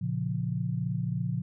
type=chord; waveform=sine; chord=Bb minor; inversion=none; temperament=just; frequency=116.54 / 139.85 / 174.81 Hz; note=Bb2 / Db3 / F3; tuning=0 / +16 / +2 cents; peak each=-32 dBFS; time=0.01-1.42 s; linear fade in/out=10 ms; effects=none